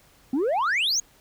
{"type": "exponential sweep", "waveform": "sine", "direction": "up", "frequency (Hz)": [245.2, 6840], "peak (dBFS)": -18, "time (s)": [0.33, 1], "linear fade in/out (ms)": 5, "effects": ["tanh soft clip ceiling -20 dBFS", "pink hiss -57 dBFS RMS until 1.2 s"]}